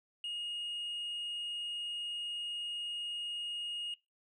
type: tone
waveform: sine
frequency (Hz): 2864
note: F7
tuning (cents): +43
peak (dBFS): -34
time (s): 0.24-3.94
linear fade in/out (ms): 2
effects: noise-tail reverb RT60 0.2 s tail -19 dB re dry + tanh soft clip ceiling -35 dBFS